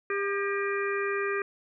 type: harmonic tone with a mistuned harmonic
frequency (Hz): 400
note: G4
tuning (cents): +35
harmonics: 1 / 3 / 4 / 5 / 6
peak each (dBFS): -29 / -34 / -35 / -36 / -37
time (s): 0.1-1.42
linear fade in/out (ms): 2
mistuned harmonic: 5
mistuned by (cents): -76
effects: none